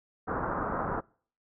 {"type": "low-pass noise", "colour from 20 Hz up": "white", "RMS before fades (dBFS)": -32, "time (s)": [0.27, 1.01], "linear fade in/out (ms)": 20, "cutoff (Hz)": 1400, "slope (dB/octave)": 48, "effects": ["noise-tail reverb RT60 0.5 s tail -26 dB re dry"]}